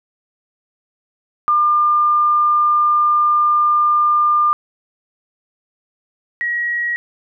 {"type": "tone pair in turn", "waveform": "sine", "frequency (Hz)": [1200, 1904.9], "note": ["D6", "A#6"], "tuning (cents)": [37, 37], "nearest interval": "minor sixth", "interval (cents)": 800, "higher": "second", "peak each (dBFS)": [-11, -17], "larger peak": "first", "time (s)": [[1.48, 4.53], [6.41, 6.96]], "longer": "first", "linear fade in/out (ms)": 0, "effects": []}